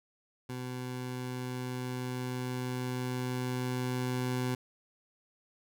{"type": "tone with level ramp", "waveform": "20% pulse", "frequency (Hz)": 126.2, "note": "B2", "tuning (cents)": 38, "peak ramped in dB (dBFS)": [-32, -25], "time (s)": [0.49, 4.55], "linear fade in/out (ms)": 5, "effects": []}